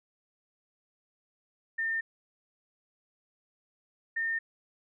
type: tone pair in turn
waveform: sine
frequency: 1810 / 1819 Hz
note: A6 / A#6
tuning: +48 / -43 cents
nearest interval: unison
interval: 9 cents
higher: second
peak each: -28 dBFS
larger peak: neither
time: 1.78-2.01 / 4.16-4.39 s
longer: neither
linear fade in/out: 10 ms
effects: none